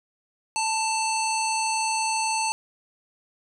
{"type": "harmonic tone", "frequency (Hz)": 886, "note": "A5", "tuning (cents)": 12, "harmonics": [1, 3, 5, 7, 9, 10], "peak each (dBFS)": [-25, -30, -32, -33, -35, -35], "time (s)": [0.56, 2.52], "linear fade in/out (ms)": 0, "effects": ["9-bit"]}